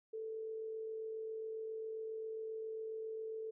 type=tone with amplitude modulation; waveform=sine; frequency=442 Hz; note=A4; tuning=8 cents sharp; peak=-39 dBFS; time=0.13-3.51 s; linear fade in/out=10 ms; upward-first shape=sine; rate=47.4 Hz; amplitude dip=30%; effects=none